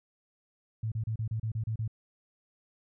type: tone bursts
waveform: sine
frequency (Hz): 110.7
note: A2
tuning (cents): +11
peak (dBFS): -29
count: 9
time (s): 0.83-1.878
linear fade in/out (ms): 5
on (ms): 88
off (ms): 32
effects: none